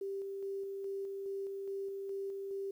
sine tone with tremolo, 392.8 Hz, G4, 4 cents sharp, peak -36 dBFS, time 0.01-2.71 s, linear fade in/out 5 ms, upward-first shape square, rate 2.4 Hz, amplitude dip 25%, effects 11-bit

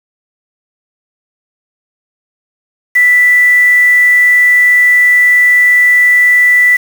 sine tone with quantisation, 1975.5 Hz, B6, in tune, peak -4 dBFS, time 2.95-6.77 s, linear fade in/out 10 ms, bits 4, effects none

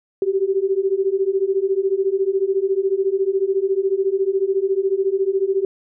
sine beating tone pair, 379.5 / 393.5 Hz, F#4 / G4, +44 / +7 cents, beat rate 14 Hz, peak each -20 / -19 dBFS, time 0.22-5.65 s, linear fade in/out 2 ms, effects none

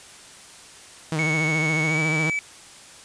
sawtooth tone with vibrato, 156.7 Hz, D#3, 13 cents sharp, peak -19 dBFS, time 1.12-2.3 s, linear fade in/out 2 ms, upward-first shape triangle, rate 14 Hz, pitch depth 73 cents each way
triangle tone with pitch glide, 2217 to 2297 Hz, C#7 to D7, 0 to -39 cents, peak -21 dBFS, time 1.19-2.39 s, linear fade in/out 0 ms, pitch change +61 cents, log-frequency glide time 1.86-2.01 s
effects white hiss -45 dBFS RMS until 3.04 s + resampled to 22050 Hz

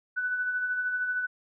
sine tone with tremolo, 1492 Hz, F#6, 14 cents sharp, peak -25 dBFS, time 0.16-1.27 s, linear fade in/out 20 ms, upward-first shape sine, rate 13 Hz, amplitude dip 40%, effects none

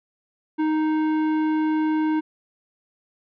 sine tone with tanh clipping, 311.1 Hz, D#4, in tune, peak -21 dBFS, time 0.58-2.21 s, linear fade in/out 20 ms, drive 13 dB, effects none

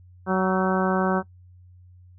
harmonic tone with a mistuned harmonic, 187.4 Hz, F#3, 22 cents sharp, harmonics 1 / 2 / 3 / 4 / 5 / 6 / 7 / 8, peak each -23 / -26 / -28 / -29 / -30 / -31 / -31 / -32 dBFS, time 0.26-1.23 s, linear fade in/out 50 ms, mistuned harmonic 8, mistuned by +34 cents, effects noise-tail reverb RT60 0.1 s tail -19 dB re dry + added 90 Hz sine -47 dBFS peak until 2.18 s

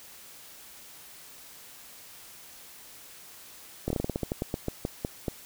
slowing click train, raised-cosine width 2 ms, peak -15 dBFS, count 16, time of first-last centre 3.88-5.282 s, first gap 23 ms, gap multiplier 1.18, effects white hiss -49 dBFS RMS until 5.45 s

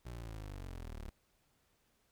25% pulse linear sweep, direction down, 61.74 to 34.65 Hz, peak -40 dBFS, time 0.05-1.1 s, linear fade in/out 10 ms, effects pink hiss -75 dBFS RMS until 2.11 s

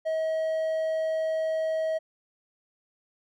triangle tone, 638 Hz, D#5, 43 cents sharp, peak -23 dBFS, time 0.05-1.99 s, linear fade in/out 20 ms, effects none

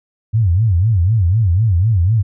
sine tone with vibrato, 98.6 Hz, G2, 11 cents sharp, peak -10 dBFS, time 0.33-2.23 s, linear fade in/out 20 ms, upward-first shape sine, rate 4 Hz, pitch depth 280 cents each way, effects none

